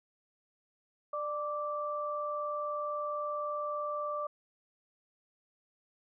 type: tone pair together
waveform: sine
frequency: 594 / 1170.3 Hz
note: D5 / D6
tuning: +20 / -6 cents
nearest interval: octave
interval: 1174 cents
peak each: -36 / -35 dBFS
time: 1.13-4.27 s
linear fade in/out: 5 ms
effects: none